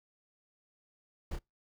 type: noise with echo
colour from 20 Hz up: brown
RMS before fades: -36 dBFS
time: 1.31-1.36 s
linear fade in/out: 5 ms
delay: 29 ms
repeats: 1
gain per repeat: -5 dB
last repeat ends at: 1.389 s
effects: noise-tail reverb RT60 0.2 s tail -25 dB re dry